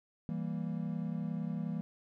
triangle chord, E diminished, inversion none, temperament equal, 164.81 / 196 / 233.1 Hz, E3 / G3 / Bb3, 0 / 0 / 0 cents, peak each -35 / -37 / -38 dBFS, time 0.29-1.81 s, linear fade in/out 0 ms, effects none

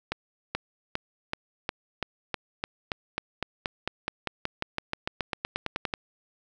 accelerating click train, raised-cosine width 0.3 ms, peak -12 dBFS, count 28, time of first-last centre 0.12-5.938 s, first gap 430 ms, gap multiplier 0.94, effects none

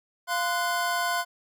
square tone cluster, 697 / 1031 / 1477 Hz, F5 / C6 / F#6, -4 / -26 / -3 cents, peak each -30 dBFS, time 0.27-1.25 s, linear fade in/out 50 ms, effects none

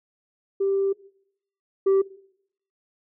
sine tone pair in turn, 392 / 388.4 Hz, G4 / G4, 0 / -16 cents, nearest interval unison, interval 16 cents, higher first, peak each -19 / -13 dBFS, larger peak second, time 0.6-0.93 / 1.86-2.02 s, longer first, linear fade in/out 10 ms, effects noise-tail reverb RT60 0.7 s tail -20 dB re dry + tanh soft clip ceiling -15 dBFS

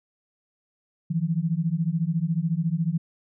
sine beating tone pair, 158.2 / 172.2 Hz, D#3 / F3, +29 / -24 cents, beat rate 14 Hz, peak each -25 dBFS, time 1.1-2.98 s, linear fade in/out 10 ms, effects none

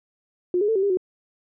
sine tone with pitch steps, 358 / 413.9 / 446.1 / 384.3 / 402.5 / 368.3 Hz, F4 / G#4 / A4 / G4 / G4 / F#4, +43 / -6 / +24 / -34 / +46 / -8 cents, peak -18 dBFS, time 0.54-0.972 s, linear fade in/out 2 ms, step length 72 ms, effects none

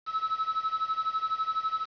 triangle tone with tremolo, 1300 Hz, E6, 24 cents flat, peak -22 dBFS, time 0.06-1.86 s, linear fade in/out 50 ms, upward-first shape sine, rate 12 Hz, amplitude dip 85%, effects resampled to 11025 Hz + 8-bit

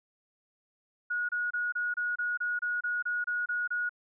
sine tone bursts, 1451 Hz, F#6, 34 cents flat, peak -28 dBFS, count 13, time 1.1-3.894 s, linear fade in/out 10 ms, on 190 ms, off 27 ms, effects none

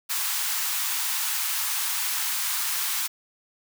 white high-pass noise, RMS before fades -27 dBFS, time 0.09-3.08 s, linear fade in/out 20 ms, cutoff 830 Hz, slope 48 dB/octave, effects none

